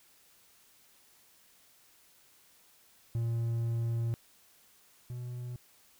triangle tone pair in turn, 116 / 122.9 Hz, A#2 / B2, -8 / -8 cents, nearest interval minor second, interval 100 cents, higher second, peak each -27 / -35 dBFS, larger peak first, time 3.15-4.14 / 5.1-5.56 s, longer first, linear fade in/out 0 ms, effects white hiss -63 dBFS RMS until 5.99 s

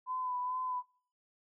sine tone with vibrato, 1006 Hz, B5, 32 cents sharp, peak -33 dBFS, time 0.06-0.83 s, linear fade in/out 50 ms, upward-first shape sine, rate 2.3 Hz, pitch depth 27 cents each way, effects noise-tail reverb RT60 0.5 s tail -25 dB re dry

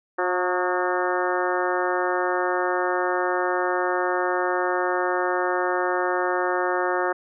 harmonic tone with a mistuned harmonic, 180 Hz, F#3, 47 cents flat, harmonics 2 / 3 / 4 / 5 / 6 / 7 / 8 / 9 / 10, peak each -26 / -28 / -29 / -30 / -31 / -31 / -32 / -33 / -33 dBFS, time 0.18-7.13 s, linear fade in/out 10 ms, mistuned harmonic 6, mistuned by +57 cents, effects none

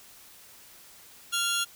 20% pulse tone pair together, 1392 / 3345 Hz, F6 / G#7, -6 / +12 cents, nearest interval octave + minor third, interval 1518 cents, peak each -23 dBFS, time 1.32-1.65 s, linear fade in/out 20 ms, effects white hiss -52 dBFS RMS until 1.75 s

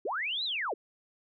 sine linear two-way sweep, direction up then down, 314.7 to 4130 to 314.7 Hz, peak -30 dBFS, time 0.05-0.74 s, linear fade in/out 5 ms, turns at 0.44 s, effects none

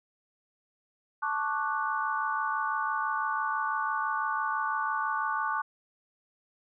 sine chord, D major seventh, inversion second, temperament equal, 880 / 1108.7 / 1174.7 / 1480 Hz, A5 / C#6 / D6 / F#6, 0 / 0 / 0 / 0 cents, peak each -33 dBFS, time 1.22-5.62 s, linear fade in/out 10 ms, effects none

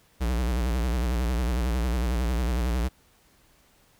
square tone with vibrato, 60.2 Hz, B1, 44 cents flat, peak -24 dBFS, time 0.2-2.89 s, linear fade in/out 20 ms, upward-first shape sine, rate 11 Hz, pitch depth 140 cents each way, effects pink hiss -61 dBFS RMS until 3.99 s

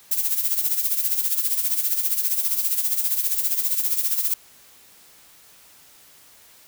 violet noise with tremolo, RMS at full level -20 dBFS, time 0.11-4.34 s, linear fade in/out 5 ms, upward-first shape sine, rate 15 Hz, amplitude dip 65%, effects white hiss -51 dBFS RMS until 6.67 s

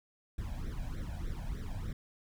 brown noise with flanger, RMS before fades -38 dBFS, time 0.38-1.93 s, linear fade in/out 5 ms, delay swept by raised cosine 0.52 to 1.29 ms, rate 3.3 Hz, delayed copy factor +1, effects none

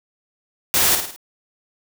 white noise with echo, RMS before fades -17 dBFS, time 0.74-0.95 s, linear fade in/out 0 ms, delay 53 ms, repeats 4, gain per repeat -6 dB, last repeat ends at 1.162 s, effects none

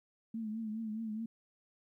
sine tone with vibrato, 220 Hz, A3, in tune, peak -36 dBFS, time 0.34-1.26 s, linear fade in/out 5 ms, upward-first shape triangle, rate 4.8 Hz, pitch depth 73 cents each way, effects 13-bit

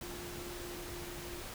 sine tone in noise, 350.7 Hz, F4, 7 cents sharp, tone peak -46 dBFS, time 0.03-1.42 s, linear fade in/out 2 ms, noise pink, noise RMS -45 dBFS, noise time 0.01-1.54 s, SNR -4 dB, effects none

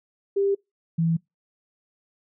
sine tone pair in turn, 396.9 / 165.01 Hz, G4 / E3, +22 / +2 cents, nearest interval octave + minor third, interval 1520 cents, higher first, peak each -19 dBFS, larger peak neither, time 0.36-0.55 / 0.98-1.17 s, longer neither, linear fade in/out 10 ms, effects noise-tail reverb RT60 0.2 s tail -26 dB re dry

